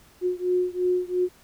sine beating tone pair, 360.6 / 363.5 Hz, F#4 / F#4, -45 / -31 cents, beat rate 2.9 Hz, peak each -24 / -25 dBFS, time 0.21-1.29 s, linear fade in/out 50 ms, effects pink hiss -55 dBFS RMS until 1.43 s

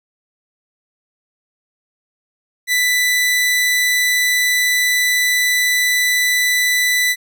sawtooth tone, 1986 Hz, B6, 9 cents sharp, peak -10 dBFS, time 2.67-7.16 s, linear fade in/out 50 ms, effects none

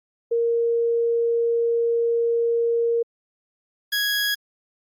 sine / 20% pulse tone pair in turn, 466.2 / 1661.3 Hz, A#4 / G#6, 0 / 0 cents, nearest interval octave + minor seventh, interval 2200 cents, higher second, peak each -18 / -16 dBFS, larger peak second, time 0.31-3.03 / 3.92-4.35 s, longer first, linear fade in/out 10 ms, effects Opus 32 kbps

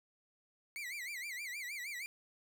40% pulse tone with vibrato, 2144 Hz, C7, 42 cents sharp, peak -40 dBFS, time 0.76-2.06 s, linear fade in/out 0 ms, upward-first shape sine, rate 6.4 Hz, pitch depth 190 cents each way, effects none

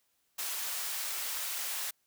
white high-pass noise, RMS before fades -36 dBFS, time 0.38-1.91 s, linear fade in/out 10 ms, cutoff 740 Hz, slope 12 dB/octave, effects white hiss -75 dBFS RMS until 2.06 s

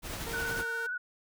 pink noise with tremolo, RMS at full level -37 dBFS, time 0.02-0.65 s, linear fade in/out 50 ms, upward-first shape sine, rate 11 Hz, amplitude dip 30%
sawtooth tone, 459.6 Hz, A#4, 25 cents flat, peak -35 dBFS, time 0.26-0.87 s, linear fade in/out 10 ms
sine tone with vibrato, 1480 Hz, F#6, in tune, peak -32 dBFS, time 0.33-0.98 s, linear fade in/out 10 ms, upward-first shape sine, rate 17 Hz, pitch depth 36 cents each way
effects none

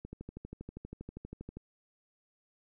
click train, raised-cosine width 3 ms, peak -30 dBFS, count 20, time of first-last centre 0.05-1.57 s, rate 12.5 Hz, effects none

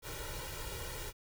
pink noise with comb filter, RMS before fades -42 dBFS, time 0.02-1.13 s, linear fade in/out 50 ms, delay 2.1 ms, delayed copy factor +0.95, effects none

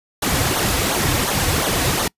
pink noise with flanger, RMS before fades -19 dBFS, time 0.22-2.08 s, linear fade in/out 5 ms, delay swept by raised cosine 0.39 to 5.09 ms, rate 2.8 Hz, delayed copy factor -0.75, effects noise-tail reverb RT60 0.1 s tail -26 dB re dry + resampled to 32000 Hz

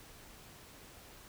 silence, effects pink hiss -55 dBFS RMS until 1.28 s

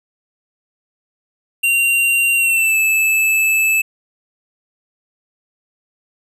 square tone with pitch glide, 2764 to 2619 Hz, F7 to E7, -19 to -12 cents, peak -13 dBFS, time 1.63-3.82 s, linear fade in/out 10 ms, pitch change -93 cents, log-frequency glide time 2.36-2.77 s, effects none

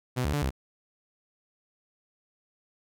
sawtooth tone with pitch steps, 125.9 / 72.8 / 145.6 / 66.4 Hz, B2 / D2 / D3 / C2, +34 / -15 / -15 / +26 cents, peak -22 dBFS, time 0.16-0.508 s, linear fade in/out 20 ms, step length 87 ms, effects none

